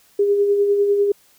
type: tone with tremolo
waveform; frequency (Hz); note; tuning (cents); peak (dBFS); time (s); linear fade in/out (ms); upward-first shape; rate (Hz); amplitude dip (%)
sine; 405.1; G#4; -43; -12; 0.19-1.12; 5; sine; 10; 40
effects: white hiss -55 dBFS RMS until 1.38 s